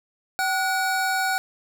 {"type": "tone pair together", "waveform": "square", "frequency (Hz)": [765, 1461], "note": ["G5", "F#6"], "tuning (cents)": [-42, -22], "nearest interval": "major seventh", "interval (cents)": 1120, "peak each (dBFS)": [-25, -25], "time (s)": [0.39, 1.38], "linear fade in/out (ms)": 0, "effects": []}